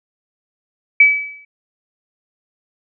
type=tone with exponential decay; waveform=sine; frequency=2292 Hz; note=D7; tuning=43 cents flat; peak=-3 dBFS; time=1-1.45 s; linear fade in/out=5 ms; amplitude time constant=96 ms; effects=none